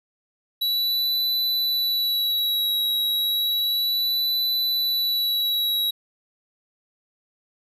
square tone with vibrato, 3922 Hz, B7, 13 cents flat, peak -21 dBFS, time 0.61-5.91 s, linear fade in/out 10 ms, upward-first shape sine, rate 0.32 Hz, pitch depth 28 cents each way, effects none

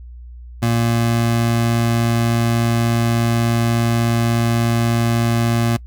25% pulse tone, 116.54 Hz, A#2, in tune, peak -11 dBFS, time 0.62-5.77 s, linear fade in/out 10 ms, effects noise-tail reverb RT60 0.1 s tail -23 dB re dry + added 60 Hz sine -33 dBFS peak until 5.86 s

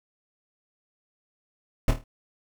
brown noise with echo, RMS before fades -18 dBFS, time 1.88-1.91 s, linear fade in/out 2 ms, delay 26 ms, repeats 5, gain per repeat -7 dB, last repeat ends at 2.04 s, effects none

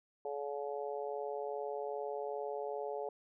harmonic tone, 142.5 Hz, C#3, 48 cents sharp, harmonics 3 / 4 / 5 / 6, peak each -40 / -42 / -44 / -46 dBFS, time 0.25-3.09 s, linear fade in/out 2 ms, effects none

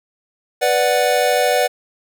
square chord, B minor, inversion none, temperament equal, 493.9 / 587.3 / 740 Hz, B4 / D5 / F#5, 0 / 0 / 0 cents, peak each -19 dBFS, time 0.61-1.68 s, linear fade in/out 20 ms, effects none

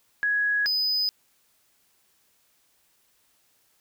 sine / triangle tone pair in turn, 1669 / 5001 Hz, G#6 / D#8, +8 / +8 cents, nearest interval octave + perfect fifth, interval 1900 cents, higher second, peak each -21 dBFS, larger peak neither, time 0.23-0.66 / 0.66-1.09 s, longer neither, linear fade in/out 0 ms, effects white hiss -66 dBFS RMS until 3.8 s

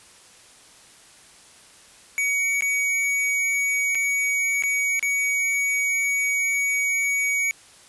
square tone with dropouts, 2251 Hz, C#7, 26 cents sharp, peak -21 dBFS, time 2.18-7.51 s, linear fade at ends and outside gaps 0 ms, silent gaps 2.608-2.622 / 3.948-3.953 / 4.624-4.636 / 4.994-5.027 s, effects white hiss -50 dBFS RMS until 7.88 s + resampled to 24000 Hz

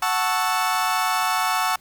35% pulse chord, F# minor seventh, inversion none, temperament equal, 740 / 880 / 1108.7 / 1318.5 Hz, F#5 / A5 / C#6 / E6, 0 / 0 / 0 / 0 cents, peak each -24 dBFS, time 0.02-1.76 s, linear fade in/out 5 ms, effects pink hiss -54 dBFS RMS until 1.8 s

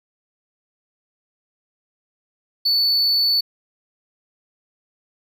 triangle tone, 4471 Hz, C#8, 14 cents sharp, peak -14 dBFS, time 2.65-3.41 s, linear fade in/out 10 ms, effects none

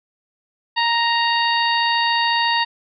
harmonic tone with a mistuned harmonic, 934 Hz, A#5, 3 cents sharp, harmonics 1 / 2 / 3 / 4 / 5, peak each -19 / -22 / -24 / -25 / -26 dBFS, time 0.76-2.65 s, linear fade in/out 20 ms, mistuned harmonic 5, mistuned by -42 cents, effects none

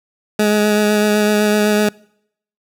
20% pulse tone with vibrato, 210.1 Hz, G#3, 20 cents sharp, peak -7 dBFS, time 0.39-1.89 s, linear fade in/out 5 ms, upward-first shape sine, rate 7.9 Hz, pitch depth 15 cents each way, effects noise-tail reverb RT60 0.7 s tail -25 dB re dry

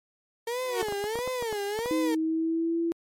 35% pulse tone with vibrato, 453.1 Hz, A#4, 49 cents flat, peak -27 dBFS, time 0.47-2.15 s, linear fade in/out 5 ms, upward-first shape sine, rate 1.5 Hz, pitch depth 210 cents each way
sawtooth tone with exponential growth, 370 Hz, F#4, in tune, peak -20 dBFS, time 0.59-0.82 s, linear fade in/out 5 ms, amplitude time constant 49 ms
clicks, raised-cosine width 1 ms, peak -21 dBFS, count 11, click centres 0.828 / 0.885 / 0.924 / 1.041 / 1.156 / 1.189 / 1.276 / 1.425 / 1.527 / 1.79 / 1.859 s
sine tone with pitch glide, 317.3 to 335.2 Hz, D#4 to E4, +34 to +29 cents, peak -24 dBFS, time 1.91-2.92 s, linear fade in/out 0 ms, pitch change +95 cents, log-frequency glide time 2.16-2.8 s
effects MP3 64 kbps

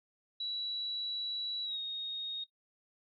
sine tone with pitch glide, 3922 to 3728 Hz, B7 to A#7, -13 to -1 cents, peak -35 dBFS, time 0.4-2.44 s, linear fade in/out 5 ms, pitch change -88 cents, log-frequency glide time 1.64-1.79 s, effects noise-tail reverb RT60 0.1 s tail -18 dB re dry

